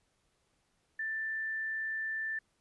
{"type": "tone", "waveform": "sine", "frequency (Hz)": 1771, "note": "A6", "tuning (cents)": 11, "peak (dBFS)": -33, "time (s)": [0.99, 2.39], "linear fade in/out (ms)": 5, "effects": ["pink hiss -75 dBFS RMS until 2.6 s", "resampled to 24000 Hz"]}